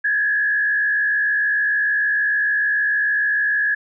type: tone with frequency modulation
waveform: sine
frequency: 1686 Hz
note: G#6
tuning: 26 cents sharp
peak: -16 dBFS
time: 0.04-3.75 s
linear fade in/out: 10 ms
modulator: 66.7 Hz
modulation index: 0.75
effects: none